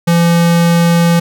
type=tone; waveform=square; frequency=170 Hz; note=F3; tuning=46 cents flat; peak=-8 dBFS; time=0.07-1.2 s; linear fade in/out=10 ms; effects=none